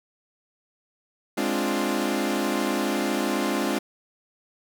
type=chord; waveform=sawtooth; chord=D half-diminished seventh; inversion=second; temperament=equal; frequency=207.7 / 261.6 / 293.7 / 349.2 Hz; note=Ab3 / C4 / D4 / F4; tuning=0 / 0 / 0 / 0 cents; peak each=-25 dBFS; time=1.37-3.79 s; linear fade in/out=10 ms; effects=none